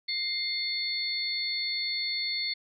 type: tone cluster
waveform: sine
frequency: 2100 / 3578 / 4390 Hz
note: C7 / A7 / C#8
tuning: +6 / +28 / -18 cents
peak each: -34 / -37 / -30 dBFS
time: 0.08-2.54 s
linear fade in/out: 10 ms
effects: none